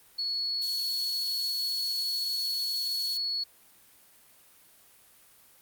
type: tone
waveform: sine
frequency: 4381 Hz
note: C#8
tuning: 21 cents flat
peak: -28 dBFS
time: 0.18-3.44 s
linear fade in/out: 10 ms
type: high-pass noise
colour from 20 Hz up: white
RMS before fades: -40 dBFS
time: 0.62-3.17 s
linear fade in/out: 0 ms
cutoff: 3100 Hz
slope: 48 dB/octave
effects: white hiss -58 dBFS RMS until 5.61 s + Opus 32 kbps